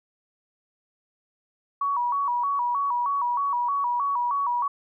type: tone with vibrato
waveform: sine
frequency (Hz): 1042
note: C6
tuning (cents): -7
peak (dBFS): -22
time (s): 1.81-4.68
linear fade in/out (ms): 5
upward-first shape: square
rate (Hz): 3.2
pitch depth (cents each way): 130
effects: none